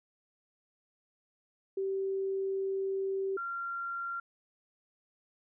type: tone pair in turn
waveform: sine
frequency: 387.2 / 1379.8 Hz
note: G4 / F6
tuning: -21 / -21 cents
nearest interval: octave + minor seventh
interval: 2200 cents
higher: second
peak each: -30 / -34 dBFS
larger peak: first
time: 1.77-3.37 / 3.37-4.2 s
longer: first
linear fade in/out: 5 ms
effects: none